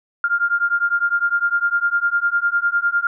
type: beating tone pair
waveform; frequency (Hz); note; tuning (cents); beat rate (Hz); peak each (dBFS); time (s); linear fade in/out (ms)
sine; 1396.9 / 1406.8; F6 / F6; 0 / +12; 9.9; -19; 0.24-3.07; 2
effects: none